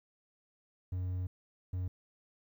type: tone bursts at uneven times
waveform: triangle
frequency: 91.2 Hz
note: F#2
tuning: 24 cents flat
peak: -31 dBFS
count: 2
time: 0.92-1.27 / 1.73-1.88 s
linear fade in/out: 5 ms
effects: 12-bit